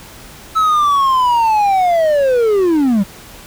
triangle linear sweep, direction down, 1309 to 185.2 Hz, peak -8 dBFS, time 0.55-3.04 s, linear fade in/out 20 ms, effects pink hiss -37 dBFS RMS until 3.46 s

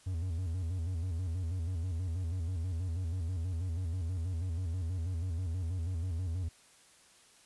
triangle tone with vibrato, 87.2 Hz, F2, 2 cents flat, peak -30 dBFS, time 0.06-6.49 s, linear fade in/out 10 ms, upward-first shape square, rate 6.2 Hz, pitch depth 110 cents each way, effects white hiss -61 dBFS RMS until 7.45 s + resampled to 24000 Hz

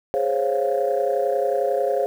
sine chord, Db major seventh, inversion second, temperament equal, 415.3 / 523.3 / 554.4 / 698.5 Hz, Ab4 / C5 / Db5 / F5, 0 / 0 / 0 / 0 cents, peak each -24 / -23 / -23 / -25 dBFS, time 0.14-2.06 s, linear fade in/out 0 ms, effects tanh soft clip ceiling -11 dBFS + 8-bit

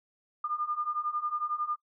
sine beating tone pair, 1203 / 1214 Hz, D6 / D#6, +41 / -43 cents, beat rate 11 Hz, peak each -34 / -32 dBFS, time 0.44-1.76 s, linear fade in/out 5 ms, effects noise-tail reverb RT60 0.1 s tail -20 dB re dry

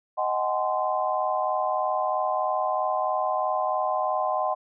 sine chord, Ab dominant seventh, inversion second, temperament just, 623 / 747.5 / 830.6 / 1038.3 Hz, Eb5 / Gb5 / Ab5 / C6, +2 / +17 / 0 / -14 cents, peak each -28 / -27 / -32 / -28 dBFS, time 0.17-4.55 s, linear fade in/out 20 ms, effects none

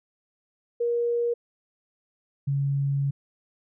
sine tone pair in turn, 473.9 / 139.51 Hz, A#4 / C#3, +28 / +11 cents, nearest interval octave + major sixth, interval 2117 cents, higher first, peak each -22 dBFS, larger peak neither, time 0.8-1.34 / 2.47-3.11 s, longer second, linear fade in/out 10 ms, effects none

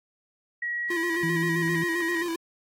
sine tone with pitch glide, 1912 to 1890 Hz, A#6 to A#6, +43 to +23 cents, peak -27 dBFS, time 0.62-2.23 s, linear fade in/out 5 ms, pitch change -20 cents, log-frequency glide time 1.19-1.77 s
square tone with vibrato, 339.7 Hz, F4, 48 cents flat, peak -28 dBFS, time 0.9-2.36 s, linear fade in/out 5 ms, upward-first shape square, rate 7.6 Hz, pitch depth 47 cents each way
sine tone, 164.81 Hz, E3, in tune, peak -27 dBFS, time 1.23-1.84 s, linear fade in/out 5 ms
effects AAC 48 kbps

